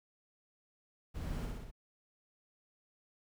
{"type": "noise with echo", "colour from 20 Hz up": "brown", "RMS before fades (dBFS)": -40, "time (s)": [1.14, 1.47], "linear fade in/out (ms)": 20, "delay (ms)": 61, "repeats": 4, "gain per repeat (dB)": -2, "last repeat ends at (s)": 1.714, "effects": []}